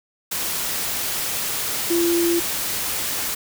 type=tone in noise; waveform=sine; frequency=341.4 Hz; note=F4; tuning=39 cents flat; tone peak=-17 dBFS; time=1.9-2.4 s; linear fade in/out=10 ms; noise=white; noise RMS=-25 dBFS; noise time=0.31-3.35 s; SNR=+5 dB; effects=none